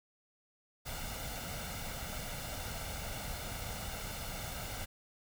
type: noise with comb filter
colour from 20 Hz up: pink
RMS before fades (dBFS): -41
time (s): 0.85-4.86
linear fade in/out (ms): 20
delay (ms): 1.4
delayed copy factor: +0.6
effects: none